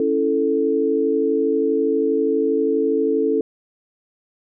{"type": "chord", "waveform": "sine", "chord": "A major", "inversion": "first", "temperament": "equal", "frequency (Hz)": [277.2, 329.6, 440], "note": ["C#4", "E4", "A4"], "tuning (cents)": [0, 0, 0], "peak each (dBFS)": [-22, -23, -18], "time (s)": [0, 3.41], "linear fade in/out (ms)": 2, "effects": []}